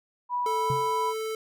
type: tone with pitch glide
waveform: sine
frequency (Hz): 980 to 988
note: B5 to B5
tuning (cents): -14 to 0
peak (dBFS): -25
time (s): 0.29-1.14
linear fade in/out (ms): 50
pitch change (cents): +14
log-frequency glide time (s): 0.6-0.68
type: tone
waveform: square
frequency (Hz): 440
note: A4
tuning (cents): 0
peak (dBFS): -30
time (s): 0.46-1.35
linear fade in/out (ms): 2
type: tone with exponential decay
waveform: sine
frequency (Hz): 133.7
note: C3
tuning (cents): +38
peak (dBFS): -24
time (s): 0.7-0.94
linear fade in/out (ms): 2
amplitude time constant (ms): 51
effects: none